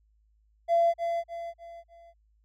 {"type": "tone with echo", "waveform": "triangle", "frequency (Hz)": 679, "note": "F5", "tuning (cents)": -49, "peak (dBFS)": -16, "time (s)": [0.68, 0.94], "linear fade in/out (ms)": 50, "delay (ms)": 300, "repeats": 4, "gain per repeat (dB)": -8, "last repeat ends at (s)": 2.14, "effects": ["tanh soft clip ceiling -17 dBFS", "added 53 Hz sine -63 dBFS peak until 2.44 s"]}